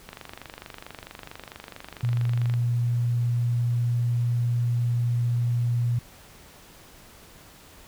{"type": "click train", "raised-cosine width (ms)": 0.3, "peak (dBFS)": -22, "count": 61, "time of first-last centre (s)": [0.09, 2.539], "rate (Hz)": 24.5}
{"type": "tone", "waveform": "sine", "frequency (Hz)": 119.8, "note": "A#2", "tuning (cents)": 48, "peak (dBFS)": -21, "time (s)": [2.03, 5.99], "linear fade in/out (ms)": 5}
{"effects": ["pink hiss -50 dBFS RMS until 7.87 s"]}